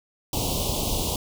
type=band-stop noise; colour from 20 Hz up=pink; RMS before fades=-26 dBFS; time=0.33-1.16 s; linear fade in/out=2 ms; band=1000 to 2800 Hz; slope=48 dB/octave; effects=none